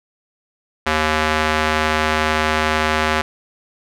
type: tone with band-pass filter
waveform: square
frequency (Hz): 77.78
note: D#2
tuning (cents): 0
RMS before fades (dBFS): -18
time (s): 0.86-3.22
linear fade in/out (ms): 10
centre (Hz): 1700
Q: 0.78
effects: none